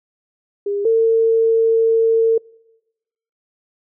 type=tone pair in turn; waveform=sine; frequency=404.5 / 452.2 Hz; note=G#4 / A4; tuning=-46 / +47 cents; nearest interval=major second; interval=193 cents; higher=second; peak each=-18 / -11 dBFS; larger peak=second; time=0.66-0.85 / 0.85-2.38 s; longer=second; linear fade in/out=5 ms; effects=noise-tail reverb RT60 1.0 s tail -26 dB re dry